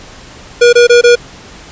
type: tone bursts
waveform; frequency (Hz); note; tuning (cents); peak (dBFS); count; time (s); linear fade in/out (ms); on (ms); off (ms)
square; 480; B4; -49; -3; 4; 0.61-1.156; 10; 120; 22
effects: pink hiss -34 dBFS RMS until 1.71 s + resampled to 16000 Hz